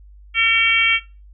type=harmonic tone; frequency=454.3 Hz; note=A#4; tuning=45 cents flat; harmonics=3 / 4 / 5 / 6 / 7; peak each=-24 / -26 / -16 / -20 / -21 dBFS; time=0.34-1 s; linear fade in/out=50 ms; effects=noise-tail reverb RT60 0.3 s tail -18 dB re dry + added 50 Hz sine -41 dBFS peak until 1.33 s